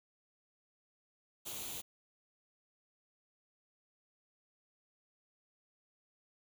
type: noise with comb filter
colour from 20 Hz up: white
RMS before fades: -43 dBFS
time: 1.45-1.82 s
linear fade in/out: 20 ms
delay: 0.29 ms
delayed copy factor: +0.6
effects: none